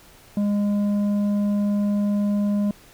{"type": "tone with tanh clipping", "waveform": "sine", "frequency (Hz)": 204.7, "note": "G#3", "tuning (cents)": -25, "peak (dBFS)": -20, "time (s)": [0.37, 2.71], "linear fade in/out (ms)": 2, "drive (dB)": 7, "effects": ["pink hiss -50 dBFS RMS until 2.93 s"]}